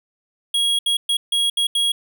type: tone bursts at uneven times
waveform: square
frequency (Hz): 3300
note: G#7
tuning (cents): -12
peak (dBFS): -17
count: 6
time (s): 0.54-0.79 / 0.86-0.97 / 1.09-1.17 / 1.32-1.5 / 1.57-1.67 / 1.75-1.92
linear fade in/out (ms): 5
effects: none